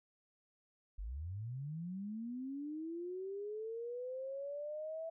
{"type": "linear sweep", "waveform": "sine", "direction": "up", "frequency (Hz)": [43.06, 659.3], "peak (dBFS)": -40, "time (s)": [0.98, 5.1], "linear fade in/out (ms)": 10, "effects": []}